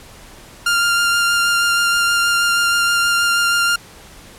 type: tone with vibrato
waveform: sawtooth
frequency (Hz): 1396.9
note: F6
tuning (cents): 0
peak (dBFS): -10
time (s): 0.66-3.76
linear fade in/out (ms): 5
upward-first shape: sine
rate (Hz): 6.3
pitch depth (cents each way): 10
effects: pink hiss -41 dBFS RMS until 4.38 s + low-pass 12000 Hz 12 dB/octave